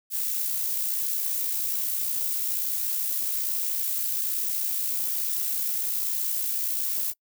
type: noise with amplitude modulation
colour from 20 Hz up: violet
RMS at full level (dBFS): -26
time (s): 0.1-7.14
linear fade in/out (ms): 50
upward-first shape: sine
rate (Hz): 61.2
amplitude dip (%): 35
effects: noise-tail reverb RT60 0.1 s tail -26 dB re dry